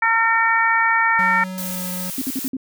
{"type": "harmonic tone", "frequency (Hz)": 454.7, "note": "A#4", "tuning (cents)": -43, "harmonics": [2, 3, 4, 5], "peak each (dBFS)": [-20, -20, -18, -23], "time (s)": [0.02, 1.44], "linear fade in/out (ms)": 5}
{"type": "tone with pitch glide", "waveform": "square", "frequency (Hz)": [186.1, 182.48], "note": ["F#3", "F#3"], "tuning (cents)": [10, -24], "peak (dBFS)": -28, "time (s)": [1.19, 2.1], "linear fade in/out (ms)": 0, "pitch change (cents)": -34, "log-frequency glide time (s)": [1.57, 1.85]}
{"type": "noise", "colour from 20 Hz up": "blue", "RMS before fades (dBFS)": -29, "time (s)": [1.58, 2.48], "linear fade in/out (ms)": 0}
{"type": "tone bursts", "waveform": "sine", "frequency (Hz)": 262.8, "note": "C4", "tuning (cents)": 8, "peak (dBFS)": -21, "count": 5, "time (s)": [2.18, 2.568], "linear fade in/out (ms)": 2, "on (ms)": 36, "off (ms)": 52}
{"effects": []}